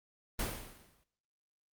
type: noise with exponential decay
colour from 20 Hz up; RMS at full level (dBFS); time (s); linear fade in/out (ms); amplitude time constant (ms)
pink; -33; 0.39-1.04; 5; 140
effects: noise-tail reverb RT60 0.8 s tail -23 dB re dry + Opus 32 kbps